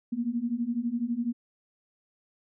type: beating tone pair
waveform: sine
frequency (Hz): 230 / 242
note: A#3 / B3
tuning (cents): -23 / -35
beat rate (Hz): 12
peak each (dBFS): -31 / -29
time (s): 0.12-1.33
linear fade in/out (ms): 10
effects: none